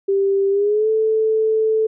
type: tone with pitch glide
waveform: sine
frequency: 393.2 to 438.8 Hz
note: G4 to A4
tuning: +5 to -5 cents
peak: -14 dBFS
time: 0.08-1.87 s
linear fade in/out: 10 ms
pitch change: +190 cents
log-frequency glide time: 0.5-0.89 s
effects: none